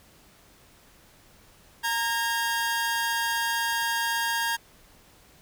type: tone pair together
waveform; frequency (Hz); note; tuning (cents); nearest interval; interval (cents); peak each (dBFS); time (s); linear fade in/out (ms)
sawtooth; 926 / 1624.3; A#5 / G#6; -12 / -39; minor seventh; 973; -24; 1.83-4.57; 20
effects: pink hiss -56 dBFS RMS until 5.41 s